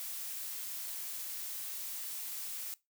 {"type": "noise", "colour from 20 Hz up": "blue", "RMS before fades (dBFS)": -41, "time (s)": [0, 2.74], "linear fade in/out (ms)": 0, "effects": ["noise-tail reverb RT60 0.2 s tail -20 dB re dry"]}